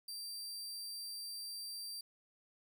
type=tone; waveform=sawtooth; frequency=4699 Hz; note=D8; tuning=in tune; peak=-40 dBFS; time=0.08-2.01 s; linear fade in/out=5 ms; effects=none